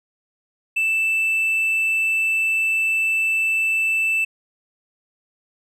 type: tone with hard clipping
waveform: sine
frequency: 2647 Hz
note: E7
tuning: 7 cents sharp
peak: -18 dBFS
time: 0.76-4.25 s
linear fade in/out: 10 ms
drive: 2 dB
effects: none